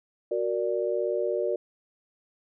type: chord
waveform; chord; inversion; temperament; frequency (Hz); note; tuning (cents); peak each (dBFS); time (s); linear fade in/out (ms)
sine; Gb augmented; none; equal; 370 / 466.2 / 587.3; Gb4 / Bb4 / D5; 0 / 0 / 0; -29; 0.31-1.56; 5
effects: none